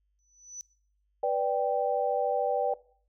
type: tone with exponential growth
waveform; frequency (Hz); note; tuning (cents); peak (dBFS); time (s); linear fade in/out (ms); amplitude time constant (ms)
sine; 5970; F#8; +15; -35; 0.19-0.61; 0; 91
type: chord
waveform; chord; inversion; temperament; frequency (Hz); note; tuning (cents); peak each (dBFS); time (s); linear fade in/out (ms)
sine; G major; first; equal; 493.9 / 587.3 / 784; B4 / D5 / G5; 0 / 0 / 0; -29; 1.23-2.74; 5
effects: noise-tail reverb RT60 0.5 s tail -20 dB re dry + added 50 Hz sine -70 dBFS peak until 3.08 s